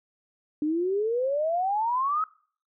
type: exponential sweep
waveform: sine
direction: up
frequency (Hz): 293.7 to 1300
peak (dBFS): -23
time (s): 0.62-2.24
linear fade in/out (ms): 2
effects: noise-tail reverb RT60 0.5 s tail -23 dB re dry